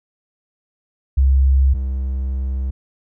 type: tone pair in turn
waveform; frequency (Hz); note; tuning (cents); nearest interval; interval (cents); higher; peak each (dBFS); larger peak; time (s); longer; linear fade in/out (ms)
sine / triangle; 67 / 65.81; C2 / C2; +42 / +11; unison; 31; first; -10 / -17; first; 1.17-1.74 / 1.74-2.71; second; 10
effects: none